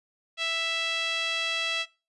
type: tone with band-pass filter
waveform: sawtooth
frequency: 660 Hz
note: E5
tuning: 2 cents sharp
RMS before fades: -29 dBFS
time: 0.37-1.86 s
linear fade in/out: 50 ms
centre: 3100 Hz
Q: 2.9
effects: noise-tail reverb RT60 0.3 s tail -21 dB re dry + resampled to 24000 Hz